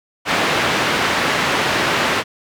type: band-pass noise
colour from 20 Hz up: white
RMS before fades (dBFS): -18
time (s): 0.25-2.24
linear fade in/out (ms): 50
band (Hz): 110 to 2300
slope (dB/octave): 12
effects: none